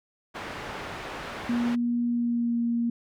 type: low-pass noise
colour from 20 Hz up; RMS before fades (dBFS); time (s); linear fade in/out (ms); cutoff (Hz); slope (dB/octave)
white; -37; 0.34-1.76; 20; 1700; 12
type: tone with pitch glide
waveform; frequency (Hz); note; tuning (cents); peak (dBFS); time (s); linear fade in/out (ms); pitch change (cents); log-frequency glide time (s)
sine; 239 to 235; A#3 to A#3; +43 to +14; -23; 1.49-2.9; 5; -29; 2.06-2.58
effects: none